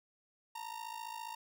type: ring-modulated tone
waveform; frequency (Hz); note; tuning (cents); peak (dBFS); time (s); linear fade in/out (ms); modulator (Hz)
45% pulse; 923; A#5; -17; -39; 0.55-1.35; 5; 27.4
effects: none